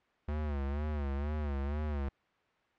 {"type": "tone with vibrato", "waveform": "square", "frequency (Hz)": 72.5, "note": "D2", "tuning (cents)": -22, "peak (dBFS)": -33, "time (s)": [0.28, 2.09], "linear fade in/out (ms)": 5, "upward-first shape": "sine", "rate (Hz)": 2.1, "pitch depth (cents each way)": 94, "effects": ["white hiss -70 dBFS RMS until 2.78 s", "low-pass 2000 Hz 12 dB/octave"]}